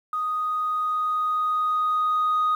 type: tone with level ramp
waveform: sine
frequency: 1244.5 Hz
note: D#6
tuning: in tune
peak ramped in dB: -23 to -17 dBFS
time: 0.13-2.55 s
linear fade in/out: 2 ms
effects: tanh soft clip ceiling -17 dBFS + 9-bit